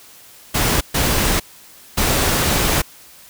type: noise bursts at uneven times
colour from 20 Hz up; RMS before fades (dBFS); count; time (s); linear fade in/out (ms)
pink; -17; 3; 0.54-0.81 / 0.94-1.4 / 1.97-2.82; 10
effects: white hiss -44 dBFS RMS until 3.29 s